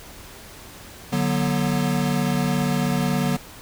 square chord, B minor, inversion first, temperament equal with one note detuned, 146.83 / 185 / 241.6 Hz, D3 / F#3 / B3, 0 / 0 / -38 cents, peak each -25 / -25 / -25 dBFS, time 1.12-3.37 s, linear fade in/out 10 ms, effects pink hiss -42 dBFS RMS until 3.61 s

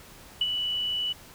sine tone with ADSR envelope, 2960 Hz, F#7, in tune, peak -20 dBFS, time 0.41-1.13 s, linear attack 4 ms, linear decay 38 ms, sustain -6 dB, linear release 10 ms, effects pink hiss -49 dBFS RMS until 1.34 s

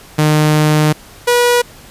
sawtooth tone pair in turn, 152.6 / 484.5 Hz, D#3 / B4, -33 / -33 cents, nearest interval octave + minor sixth, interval 2000 cents, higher second, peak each -5 dBFS, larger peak neither, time 0.18-0.93 / 1.27-1.62 s, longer first, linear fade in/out 10 ms, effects pink hiss -39 dBFS RMS until 1.9 s + resampled to 32000 Hz

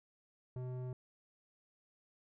square tone with low-pass filter, 126.5 Hz, B2, 42 cents sharp, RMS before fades -42 dBFS, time 0.56-0.93 s, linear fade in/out 2 ms, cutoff 620 Hz, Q 0.77, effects none

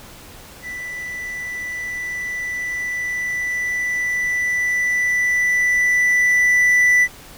triangle tone with level ramp, 1979 Hz, B6, 3 cents sharp, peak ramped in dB -26 to -9 dBFS, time 0.62-7.08 s, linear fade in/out 50 ms, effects pink hiss -41 dBFS RMS until 7.37 s

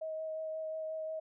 sine tone with vibrato, 633 Hz, D#5, 30 cents sharp, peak -36 dBFS, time 0.01-1.2 s, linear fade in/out 10 ms, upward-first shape sine, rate 5.6 Hz, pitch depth 11 cents each way, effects none

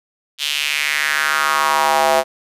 square tone with high-pass filter sweep, 73.42 Hz, D2, in tune, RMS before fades -17 dBFS, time 0.38-2.24 s, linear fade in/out 50 ms, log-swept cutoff 3300 to 630 Hz, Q 3.2, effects resampled to 32000 Hz

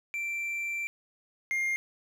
triangle tone pair in turn, 2349 / 2119 Hz, D7 / C7, 0 / +21 cents, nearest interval major second, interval 179 cents, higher first, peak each -29 / -25 dBFS, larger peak second, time 0.14-0.87 / 1.51-1.76 s, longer first, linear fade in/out 0 ms, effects none

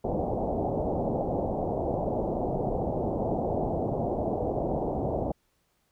white low-pass noise, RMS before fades -29 dBFS, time 0.04-5.32 s, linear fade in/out 5 ms, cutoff 770 Hz, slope 48 dB/octave, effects pink hiss -72 dBFS RMS until 5.91 s

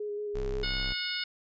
sine tone with vibrato, 415.2 Hz, G#4, in tune, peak -32 dBFS, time 0-0.64 s, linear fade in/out 5 ms, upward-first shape square, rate 5.6 Hz, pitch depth 14 cents each way
square tone, 32.7 Hz, C1, in tune, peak -33 dBFS, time 0.34-0.94 s, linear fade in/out 20 ms
harmonic tone, 728 Hz, F#5, 28 cents flat, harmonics 2 / 3 / 4 / 5 / 6 / 7, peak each -38 / -38 / -38 / -38 / -38 / -38 dBFS, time 0.63-1.24 s, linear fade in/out 5 ms
effects resampled to 16000 Hz

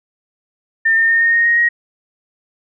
sine tone with pitch steps, 1803 / 1816.6 / 1830.3 / 1844.1 / 1858 / 1872 / 1886.1 Hz, A6 / A#6 / A#6 / A#6 / A#6 / A#6 / A#6, +42 / -45 / -32 / -19 / -6 / +7 / +20 cents, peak -10 dBFS, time 0.85-1.69 s, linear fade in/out 10 ms, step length 120 ms, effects none

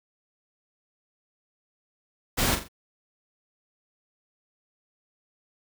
pink noise with echo, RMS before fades -24 dBFS, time 2.37-2.56 s, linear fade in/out 20 ms, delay 42 ms, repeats 3, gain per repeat -8 dB, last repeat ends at 2.686 s, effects none

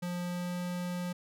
square tone with pitch glide, 176.7 to 177.83 Hz, F3 to F3, +21 to +32 cents, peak -34 dBFS, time 0.02-1.13 s, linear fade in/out 10 ms, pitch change +11 cents, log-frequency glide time 0.23-0.6 s, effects none

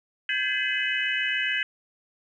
sine tone cluster, 1576 / 1703 / 2038 / 2553 / 2980 Hz, G6 / G#6 / C7 / D#7 / F#7, +9 / +43 / -46 / +44 / +12 cents, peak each -30 dBFS, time 0.29-1.63 s, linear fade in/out 2 ms, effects tanh soft clip ceiling -12 dBFS

